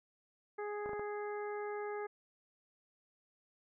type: harmonic tone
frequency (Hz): 415.3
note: G#4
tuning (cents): 0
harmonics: 1 / 2 / 3 / 4 / 5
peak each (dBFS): -39 / -45 / -49 / -51 / -53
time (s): 0.58-2.07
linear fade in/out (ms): 10
type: clicks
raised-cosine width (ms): 1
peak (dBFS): -31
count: 4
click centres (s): 0.86 / 0.893 / 0.933 / 0.995
effects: none